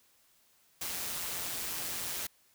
white noise with amplitude modulation, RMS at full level -35 dBFS, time 0.81-2.27 s, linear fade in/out 5 ms, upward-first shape sine, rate 176 Hz, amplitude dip 45%, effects white hiss -67 dBFS RMS until 2.54 s

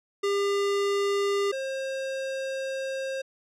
square tone pair in turn, 401.2 / 534.2 Hz, G4 / C5, +40 / +36 cents, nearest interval perfect fourth, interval 496 cents, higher second, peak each -24 / -30 dBFS, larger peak first, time 0.23-1.52 / 1.52-3.22 s, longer second, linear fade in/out 10 ms, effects low-pass 7000 Hz 12 dB/octave

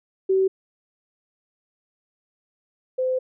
sine tone pair in turn, 381.7 / 513.9 Hz, G4 / C5, -46 / -31 cents, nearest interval perfect fourth, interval 515 cents, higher second, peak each -16 / -20 dBFS, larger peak first, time 0.29-0.48 / 2.98-3.19 s, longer second, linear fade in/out 10 ms, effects none

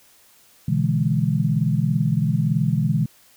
sine chord, E dominant seventh, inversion second, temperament equal, 123.47 / 146.83 / 164.81 / 207.7 Hz, B2 / D3 / E3 / G#3, 0 / 0 / 0 / 0 cents, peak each -23 / -22 / -22 / -25 dBFS, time 0.68-3.06 s, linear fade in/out 5 ms, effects white hiss -54 dBFS RMS until 3.36 s

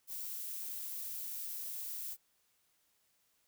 violet noise, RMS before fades -42 dBFS, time 0.07-2.17 s, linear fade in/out 50 ms, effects white hiss -75 dBFS RMS until 3.47 s

